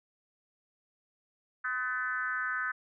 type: tone with frequency modulation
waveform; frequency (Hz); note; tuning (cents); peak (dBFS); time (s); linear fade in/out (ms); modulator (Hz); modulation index
sine; 1513; F#6; +38; -30; 1.64-2.72; 10; 245; 1.1
effects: none